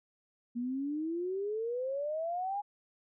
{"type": "exponential sweep", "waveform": "sine", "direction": "up", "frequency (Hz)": [235, 830.6], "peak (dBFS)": -32, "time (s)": [0.55, 2.62], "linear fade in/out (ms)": 20, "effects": []}